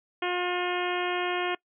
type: harmonic tone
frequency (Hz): 357.3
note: F4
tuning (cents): +40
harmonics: 1 / 2 / 3 / 4 / 5 / 6 / 7 / 8 / 9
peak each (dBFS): -30 / -33 / -35 / -36 / -37 / -38 / -38 / -39 / -40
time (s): 0.22-1.55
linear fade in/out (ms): 5
effects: noise-tail reverb RT60 0.1 s tail -23 dB re dry